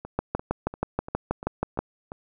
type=two click trains; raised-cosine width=1 ms; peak=-10 / -22 dBFS; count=11 / 7; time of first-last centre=0.19-1.79 / 0.05-2.119 s; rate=6.25 / 2.9 Hz; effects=none